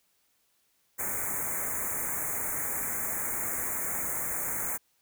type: band-stop noise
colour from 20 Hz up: white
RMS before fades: -32 dBFS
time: 0.98-4.78 s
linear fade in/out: 20 ms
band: 2300 to 6500 Hz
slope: 96 dB/octave
effects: white hiss -71 dBFS RMS until 5.01 s